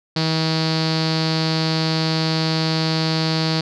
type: tone with low-pass filter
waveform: sawtooth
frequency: 160 Hz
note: D#3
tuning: 49 cents sharp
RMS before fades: -20 dBFS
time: 0.16-3.61 s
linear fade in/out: 5 ms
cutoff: 4500 Hz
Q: 8
effects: none